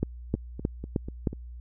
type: two click trains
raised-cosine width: 3 ms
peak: -12 / -23 dBFS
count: 5 / 5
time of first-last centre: 0.03-1.272 / 0.35-1.33 s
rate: 3.22 / 4.08 Hz
effects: added 60 Hz sine -39 dBFS peak until 1.6 s